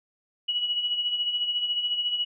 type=tone with tremolo; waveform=sine; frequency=2926 Hz; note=F#7; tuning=20 cents flat; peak=-22 dBFS; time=0.48-2.25 s; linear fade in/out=10 ms; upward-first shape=sine; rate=14 Hz; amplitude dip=55%; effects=none